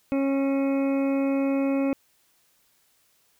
harmonic tone with a mistuned harmonic, 273.7 Hz, C#4, 22 cents flat, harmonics 1 / 2 / 3 / 4 / 5 / 7 / 8 / 9, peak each -22 / -28 / -40 / -42 / -44 / -50 / -44 / -42 dBFS, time 0.12-1.93 s, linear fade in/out 0 ms, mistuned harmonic 9, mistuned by +38 cents, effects white hiss -65 dBFS RMS until 3.39 s

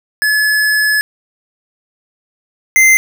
square tone pair in turn, 1711 / 2077 Hz, A6 / C7, -49 / -13 cents, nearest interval minor third, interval 336 cents, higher second, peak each -11 / -6 dBFS, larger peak second, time 0.22-1.01 / 2.76-2.97 s, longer first, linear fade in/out 0 ms, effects none

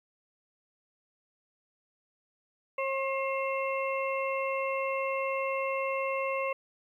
harmonic tone with a mistuned harmonic, 539 Hz, C#5, 49 cents flat, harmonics 1 / 2 / 4 / 5, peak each -31 / -34 / -37 / -38 dBFS, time 2.78-6.53 s, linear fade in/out 5 ms, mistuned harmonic 4, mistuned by -25 cents, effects 11-bit

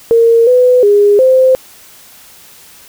sine tone with pitch steps, 461.3 / 500 / 409.7 / 519 Hz, A#4 / B4 / G#4 / C5, -18 / +21 / -24 / -14 cents, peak -4 dBFS, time 0.11-1.55 s, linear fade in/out 0 ms, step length 360 ms, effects white hiss -39 dBFS RMS until 2.88 s

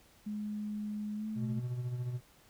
sine tone with pitch glide, 210 to 216.9 Hz, G#3 to A3, +19 to -25 cents, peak -35 dBFS, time 0.26-1.6 s, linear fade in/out 10 ms, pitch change +56 cents, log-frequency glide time 1.15-1.27 s
triangle tone with tremolo, 123.47 Hz, B2, in tune, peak -30 dBFS, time 1.35-2.21 s, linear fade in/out 50 ms, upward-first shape sine, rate 14 Hz, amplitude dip 50%
effects pink hiss -63 dBFS RMS until 2.49 s

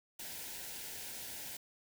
white band-stop noise, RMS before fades -45 dBFS, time 0.19-1.57 s, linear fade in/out 5 ms, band 1000 to 1400 Hz, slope 96 dB/octave, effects none

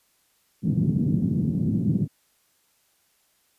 pink band-pass noise, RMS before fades -23 dBFS, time 0.62-2.08 s, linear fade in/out 50 ms, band 130 to 230 Hz, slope 24 dB/octave, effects white hiss -66 dBFS RMS until 3.58 s + resampled to 32000 Hz

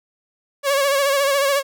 sawtooth tone with vibrato, 557 Hz, C#5, 8 cents sharp, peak -12 dBFS, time 0.63-1.63 s, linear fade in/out 50 ms, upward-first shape sine, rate 14 Hz, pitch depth 52 cents each way, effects none

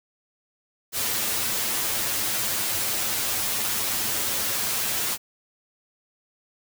white noise with comb filter, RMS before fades -26 dBFS, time 0.92-5.18 s, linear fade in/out 50 ms, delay 9.1 ms, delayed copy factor +0.75, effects none

